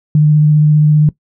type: tone with vibrato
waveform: sine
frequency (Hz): 151.2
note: D#3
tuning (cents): -49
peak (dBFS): -5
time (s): 0.15-1.09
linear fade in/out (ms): 2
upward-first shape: triangle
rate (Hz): 15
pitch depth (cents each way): 17
effects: noise-tail reverb RT60 0.1 s tail -19 dB re dry